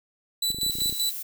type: tone with tremolo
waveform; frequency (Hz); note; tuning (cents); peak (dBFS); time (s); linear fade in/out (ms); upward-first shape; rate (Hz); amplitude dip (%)
sawtooth; 3969; B7; +8; -20; 0.42-1.11; 5; square; 5.2; 65
type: clicks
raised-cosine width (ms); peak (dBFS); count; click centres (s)
3; -26; 12; 0.504 / 0.546 / 0.586 / 0.632 / 0.664 / 0.697 / 0.754 / 0.786 / 0.819 / 0.859 / 0.896 / 0.926
type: noise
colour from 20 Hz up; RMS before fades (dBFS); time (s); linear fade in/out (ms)
violet; -34; 0.71-1.23; 10
effects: none